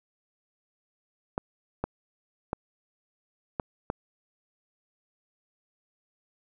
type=clicks; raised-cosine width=1 ms; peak=-14 dBFS; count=5; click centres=1.379 / 1.84 / 2.531 / 3.598 / 3.901 s; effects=none

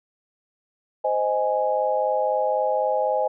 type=chord; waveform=sine; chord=Ab major; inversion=first; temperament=just; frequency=519.1 / 623 / 830.6 Hz; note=C5 / Eb5 / Ab5; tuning=-14 / +2 / 0 cents; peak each=-24 dBFS; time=1.04-3.28 s; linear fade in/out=10 ms; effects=none

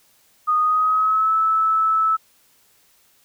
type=tone with pitch glide; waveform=sine; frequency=1236 to 1307.2 Hz; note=D#6 to E6; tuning=-12 to -15 cents; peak=-15 dBFS; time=0.47-2.17 s; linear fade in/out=20 ms; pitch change=+97 cents; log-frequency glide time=0.59-1.34 s; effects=white hiss -58 dBFS RMS until 3.24 s

